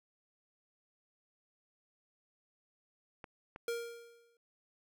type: clicks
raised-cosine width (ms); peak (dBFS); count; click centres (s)
0.5; -31; 2; 3.242 / 3.561
type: tone with exponential decay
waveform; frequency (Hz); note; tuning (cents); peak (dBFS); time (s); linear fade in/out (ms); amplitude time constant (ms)
square; 468.3; A#4; +8; -33; 3.68-4.37; 2; 150
effects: none